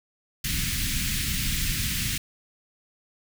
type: band-stop noise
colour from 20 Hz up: pink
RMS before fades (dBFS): -27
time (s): 0.44-2.18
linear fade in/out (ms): 5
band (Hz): 220 to 1900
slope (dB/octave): 24
effects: none